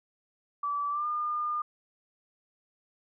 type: tone with pitch glide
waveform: sine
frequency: 1155 to 1210.3 Hz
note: D6 to D#6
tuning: -29 to -48 cents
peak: -28 dBFS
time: 0.63-1.62 s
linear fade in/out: 5 ms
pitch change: +81 cents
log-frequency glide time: 0.9-1.06 s
effects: none